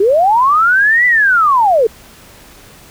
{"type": "linear two-way sweep", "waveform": "sine", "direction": "up then down", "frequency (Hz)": [370, 2000, 418.2], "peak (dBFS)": -7, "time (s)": [0, 1.87], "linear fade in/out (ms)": 5, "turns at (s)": 1.06, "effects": ["pink hiss -40 dBFS RMS until 2.9 s"]}